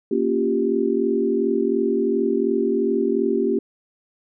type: chord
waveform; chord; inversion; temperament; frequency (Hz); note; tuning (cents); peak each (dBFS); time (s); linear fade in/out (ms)
sine; G half-diminished seventh; first; equal; 233.1 / 277.2 / 349.2 / 392; Bb3 / Db4 / F4 / G4; 0 / 0 / 0 / 0; -24 / -25 / -24 / -21; 0.11-3.59; 5
effects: none

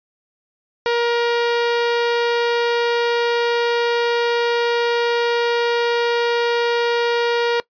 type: tone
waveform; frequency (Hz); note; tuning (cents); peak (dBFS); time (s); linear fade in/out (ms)
sawtooth; 472.9; A#4; +25; -12; 0.86-7.6; 0
effects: noise-tail reverb RT60 0.1 s tail -21 dB re dry + resampled to 11025 Hz

